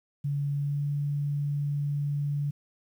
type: tone with pitch glide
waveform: sine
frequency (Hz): 142.6 to 144.34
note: C#3 to D3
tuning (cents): +49 to -30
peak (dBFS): -26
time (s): 0.24-2.51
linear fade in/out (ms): 10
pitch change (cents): +21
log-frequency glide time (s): 0.54-0.84
effects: 10-bit